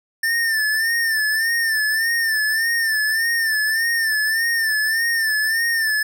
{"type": "tone with vibrato", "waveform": "square", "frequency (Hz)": 1787, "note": "A6", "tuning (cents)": 26, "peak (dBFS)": -18, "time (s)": [0.23, 6.03], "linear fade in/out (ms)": 5, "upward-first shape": "sine", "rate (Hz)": 1.7, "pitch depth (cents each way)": 67, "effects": []}